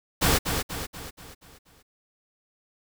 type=noise with echo; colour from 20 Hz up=pink; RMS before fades=-21 dBFS; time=0.21-0.39 s; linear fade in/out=20 ms; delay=240 ms; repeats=6; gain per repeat=-6 dB; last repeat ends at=1.83 s; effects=none